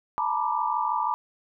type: tone cluster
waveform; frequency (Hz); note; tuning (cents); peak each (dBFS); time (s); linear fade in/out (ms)
sine; 871 / 944 / 990 / 1181; A5 / A#5 / B5 / D6; -18 / +22 / +4 / +9; -29; 0.18-1.14; 0
effects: none